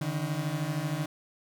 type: beating tone pair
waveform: 35% pulse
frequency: 143.9 / 156.9 Hz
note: D3 / D#3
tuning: -35 / +15 cents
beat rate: 13 Hz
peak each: -31 / -30 dBFS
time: 0.01-1.06 s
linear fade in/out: 5 ms
effects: none